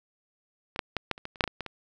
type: clicks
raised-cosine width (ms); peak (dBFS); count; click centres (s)
0.3; -21 / -10 / -12 / -11 / -28 / -20 / -30 / -6 / -9 / -18 / -18 / -21; 12; 0.761 / 0.792 / 0.967 / 1.113 / 1.179 / 1.254 / 1.358 / 1.408 / 1.44 / 1.477 / 1.607 / 1.663
effects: none